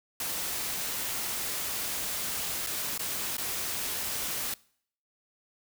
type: noise with dropouts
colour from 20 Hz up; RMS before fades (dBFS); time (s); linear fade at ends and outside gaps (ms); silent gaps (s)
white; -33; 0.2-4.54; 2; 2.665-2.67 / 2.978-2.993 / 3.369-3.381
effects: noise-tail reverb RT60 0.6 s tail -23 dB re dry

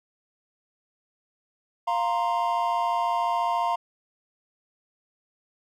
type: chord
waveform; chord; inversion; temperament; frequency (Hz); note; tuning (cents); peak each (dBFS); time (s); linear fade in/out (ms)
triangle; F suspended fourth; none; equal; 698.5 / 932.3 / 1046.5; F5 / Bb5 / C6; 0 / 0 / 0; -25 / -24 / -27; 1.87-3.76; 10
effects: none

